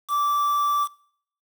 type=tone with quantisation; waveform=triangle; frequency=1165 Hz; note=D6; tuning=14 cents flat; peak=-18 dBFS; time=0.08-0.88 s; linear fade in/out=50 ms; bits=6; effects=noise-tail reverb RT60 0.6 s tail -21 dB re dry